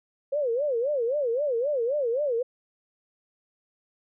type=tone with vibrato; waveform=sine; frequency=523.3 Hz; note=C5; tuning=in tune; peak=-23 dBFS; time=0.32-2.43 s; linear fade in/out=10 ms; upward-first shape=sine; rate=3.8 Hz; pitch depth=240 cents each way; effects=none